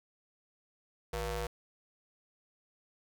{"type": "ring-modulated tone", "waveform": "sawtooth", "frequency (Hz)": 212.1, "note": "G#3", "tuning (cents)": 37, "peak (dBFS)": -27, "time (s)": [1.13, 1.47], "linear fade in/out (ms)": 5, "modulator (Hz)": 269, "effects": ["11-bit"]}